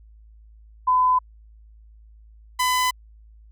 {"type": "tone pair in turn", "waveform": ["sine", "sawtooth"], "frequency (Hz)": [1010, 1005.8], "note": ["B5", "B5"], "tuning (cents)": [39, 31], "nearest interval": "unison", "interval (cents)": 8, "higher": "first", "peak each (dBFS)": -15, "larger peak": "neither", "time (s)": [[0.87, 1.19], [2.59, 2.91]], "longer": "neither", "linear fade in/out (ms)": 10, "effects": ["added 54 Hz sine -46 dBFS peak until 3.51 s"]}